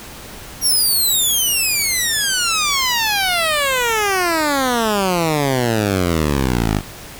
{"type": "exponential sweep", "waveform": "10% pulse", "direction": "down", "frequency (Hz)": [5720, 49], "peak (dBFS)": -7, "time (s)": [0.61, 6.82], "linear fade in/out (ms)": 50, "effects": ["pink hiss -35 dBFS RMS until 7.19 s"]}